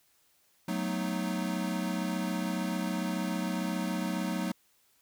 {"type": "chord", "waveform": "square", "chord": "B dominant seventh", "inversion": "second", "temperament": "equal", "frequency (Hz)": [185, 220, 246.9, 311.1], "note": ["F#3", "A3", "B3", "D#4"], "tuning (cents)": [0, 0, 0, 0], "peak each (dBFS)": [-34, -37, -39, -38], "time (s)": [0.68, 4.52], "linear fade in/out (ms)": 5, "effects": ["white hiss -68 dBFS RMS until 5.01 s"]}